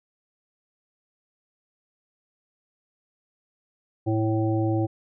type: harmonic tone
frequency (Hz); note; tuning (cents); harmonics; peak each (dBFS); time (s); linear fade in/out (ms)
110; A2; 0; 1 / 3 / 5 / 7; -24 / -24 / -32 / -33; 4.06-4.87; 20
effects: none